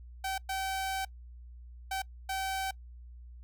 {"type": "tone bursts at uneven times", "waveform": "sawtooth", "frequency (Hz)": 769, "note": "G5", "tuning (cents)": -33, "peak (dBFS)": -28, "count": 4, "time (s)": [[0.24, 0.38], [0.49, 1.05], [1.91, 2.02], [2.29, 2.71]], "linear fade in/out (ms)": 5, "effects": ["noise-tail reverb RT60 0.1 s tail -24 dB re dry", "added 60 Hz sine -46 dBFS peak until 3.43 s"]}